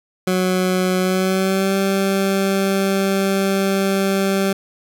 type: tone with pitch glide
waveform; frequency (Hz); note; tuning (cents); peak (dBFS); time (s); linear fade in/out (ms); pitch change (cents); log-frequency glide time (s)
20% pulse; 184.4 to 194.58; F#3 to G3; -6 to -13; -11; 0.27-4.53; 5; +93; 0.99-1.75
effects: none